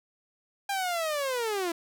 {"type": "linear sweep", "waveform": "sawtooth", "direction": "down", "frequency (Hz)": [806, 328.1], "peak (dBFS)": -24, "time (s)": [0.69, 1.72], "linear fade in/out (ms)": 5, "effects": []}